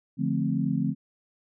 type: chord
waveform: sine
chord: D minor seventh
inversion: none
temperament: equal with one note detuned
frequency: 146.83 / 174.61 / 219 / 261.6 Hz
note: D3 / F3 / A3 / C4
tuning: 0 / 0 / -8 / 0 cents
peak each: -29 dBFS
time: 0.17-0.95 s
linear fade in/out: 50 ms
effects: none